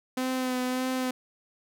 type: tone with vibrato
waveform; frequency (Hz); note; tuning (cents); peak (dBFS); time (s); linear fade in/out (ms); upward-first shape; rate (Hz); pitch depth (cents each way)
sawtooth; 255.2; C4; -43; -23; 0.17-1.11; 5; sine; 1.7; 22
effects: none